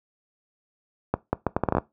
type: accelerating click train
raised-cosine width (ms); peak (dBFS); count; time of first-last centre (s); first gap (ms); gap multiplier
1; -7; 10; 1.14-1.783; 190; 0.72
effects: noise-tail reverb RT60 0.2 s tail -20 dB re dry + high-pass 60 Hz 12 dB/octave